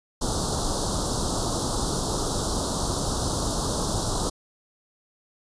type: band-stop noise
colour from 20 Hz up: pink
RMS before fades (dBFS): -26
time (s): 0.21-4.3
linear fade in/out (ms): 10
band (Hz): 1300 to 3700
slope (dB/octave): 48
effects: resampled to 22050 Hz